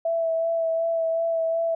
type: tone with vibrato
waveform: sine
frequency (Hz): 659.3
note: E5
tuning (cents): 0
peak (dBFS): -21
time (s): 0.05-1.75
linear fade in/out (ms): 5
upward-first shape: sine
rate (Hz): 2.7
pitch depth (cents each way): 18
effects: none